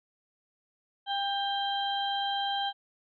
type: harmonic tone with a mistuned harmonic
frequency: 791 Hz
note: G5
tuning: 15 cents sharp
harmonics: 1 / 2 / 4 / 5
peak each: -30 / -39 / -33 / -41 dBFS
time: 1.06-2.73 s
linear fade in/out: 50 ms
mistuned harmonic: 1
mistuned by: +17 cents
effects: none